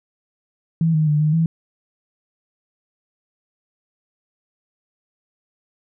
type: tone with pitch steps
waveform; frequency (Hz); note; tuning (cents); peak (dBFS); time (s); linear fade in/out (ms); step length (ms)
sine; 163.5 / 155.4 / 149.5 / 153 / 163.5; E3 / D#3 / D3 / D#3 / E3; -14 / -2 / +31 / -29 / -14; -14; 0.81-1.46; 2; 130
effects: none